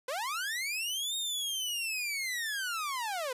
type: linear two-way sweep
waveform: sawtooth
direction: up then down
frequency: 481.3 to 3729 to 481.3 Hz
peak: -29 dBFS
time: 0.08-3.33 s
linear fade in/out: 5 ms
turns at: 1.16 s
effects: resampled to 32000 Hz